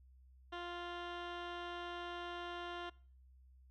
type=tone with low-pass filter; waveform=15% pulse; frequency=349.2 Hz; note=F4; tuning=in tune; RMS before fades=-45 dBFS; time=0.52-2.9 s; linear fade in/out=10 ms; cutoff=2800 Hz; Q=2.3; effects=noise-tail reverb RT60 0.5 s tail -23 dB re dry + added 64 Hz sine -60 dBFS peak until 3.7 s